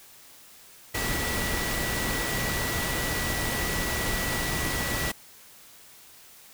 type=tone in noise; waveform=sine; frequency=1949 Hz; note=B6; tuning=23 cents flat; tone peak=-33 dBFS; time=0.94-5.12 s; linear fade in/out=10 ms; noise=pink; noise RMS=-29 dBFS; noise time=0.94-5.12 s; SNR=-7 dB; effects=white hiss -51 dBFS RMS until 6.53 s